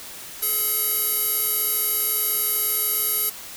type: tone with band-pass filter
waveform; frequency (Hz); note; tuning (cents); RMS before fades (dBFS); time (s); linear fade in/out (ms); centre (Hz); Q
square; 428.5; A4; -46; -23; 0.42-3.3; 10; 12000; 4.5
effects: white hiss -38 dBFS RMS until 3.56 s